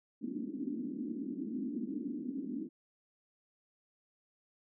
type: band-pass noise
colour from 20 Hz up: white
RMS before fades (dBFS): -39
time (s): 0.21-2.69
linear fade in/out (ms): 20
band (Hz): 220 to 300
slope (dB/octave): 48
effects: none